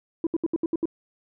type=tone bursts; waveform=sine; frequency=329.6 Hz; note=E4; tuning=in tune; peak=-19 dBFS; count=7; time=0.24-0.856 s; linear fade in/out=2 ms; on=28 ms; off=70 ms; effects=tanh soft clip ceiling -18 dBFS